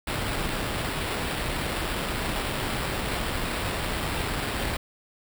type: noise with sample-and-hold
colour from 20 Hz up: pink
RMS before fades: -29 dBFS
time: 0.07-4.77 s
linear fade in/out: 5 ms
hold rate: 6300 Hz
effects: none